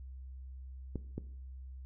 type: clicks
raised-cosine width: 3 ms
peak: -24 dBFS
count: 2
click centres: 0.957 / 1.18 s
effects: noise-tail reverb RT60 0.6 s tail -17 dB re dry + added 65 Hz sine -44 dBFS peak until 1.85 s